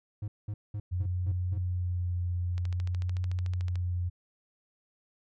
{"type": "tone bursts", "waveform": "triangle", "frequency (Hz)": 103.83, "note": "G#2", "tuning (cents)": 0, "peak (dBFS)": -30, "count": 6, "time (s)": [0.22, 1.58], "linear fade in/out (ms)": 5, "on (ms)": 60, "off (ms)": 200}
{"type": "tone with vibrato", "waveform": "sine", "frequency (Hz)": 89.4, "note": "F2", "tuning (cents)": 41, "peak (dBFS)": -28, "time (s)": [0.91, 4.1], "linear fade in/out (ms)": 20, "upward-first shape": "sine", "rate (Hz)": 0.53, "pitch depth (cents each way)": 19}
{"type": "click train", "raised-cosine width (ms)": 0.2, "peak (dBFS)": -28, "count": 17, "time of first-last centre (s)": [2.58, 3.756], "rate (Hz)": 13.6}
{"effects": []}